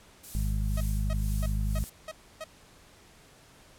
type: noise with tremolo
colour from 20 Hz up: violet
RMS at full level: -38 dBFS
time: 0.23-1.9 s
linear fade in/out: 10 ms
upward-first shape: sine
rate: 2 Hz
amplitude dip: 70%
type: harmonic tone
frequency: 51.5 Hz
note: G#1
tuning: 14 cents flat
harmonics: 1 / 2 / 3 / 4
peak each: -27 / -33 / -37 / -39 dBFS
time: 0.35-1.84 s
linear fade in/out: 0 ms
type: tone bursts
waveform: sawtooth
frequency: 632 Hz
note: D#5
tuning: 27 cents sharp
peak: -32 dBFS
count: 6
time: 0.77-2.442 s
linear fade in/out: 5 ms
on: 37 ms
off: 290 ms
effects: pink hiss -56 dBFS RMS until 3.78 s + low-pass 11000 Hz 12 dB/octave